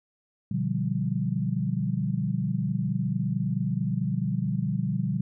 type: chord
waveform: sine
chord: G dominant seventh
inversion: first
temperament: just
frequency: 122.5 / 147 / 176.4 / 196 Hz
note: B2 / D3 / F3 / G3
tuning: -14 / +2 / +18 / 0 cents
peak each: -30 dBFS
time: 0.51-5.21 s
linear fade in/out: 5 ms
effects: none